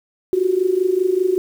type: tone with amplitude modulation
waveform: sine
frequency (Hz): 370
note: F#4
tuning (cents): 0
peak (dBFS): -11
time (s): 0.33-1.38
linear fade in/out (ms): 0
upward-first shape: sine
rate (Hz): 25.1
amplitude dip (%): 80
effects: 7-bit